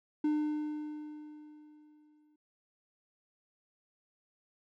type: tone with exponential decay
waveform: triangle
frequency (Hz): 301.6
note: D4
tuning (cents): +46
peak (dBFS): -24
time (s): 0.24-2.36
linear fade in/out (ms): 5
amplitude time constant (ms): 460
effects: none